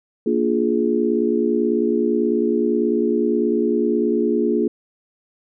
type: chord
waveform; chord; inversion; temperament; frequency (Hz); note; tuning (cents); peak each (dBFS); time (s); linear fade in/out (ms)
sine; Bb dominant seventh; none; just; 233.1 / 291.4 / 349.6 / 419.5; Bb3 / D4 / F4 / Ab4; 0 / -13 / +2 / +17; -21 / -24 / -21 / -21; 0.26-4.68; 5
effects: none